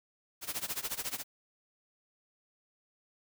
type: noise with tremolo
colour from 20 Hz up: white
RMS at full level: -34 dBFS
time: 0.41-1.24 s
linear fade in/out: 50 ms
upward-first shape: sine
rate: 14 Hz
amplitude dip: 90%
effects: none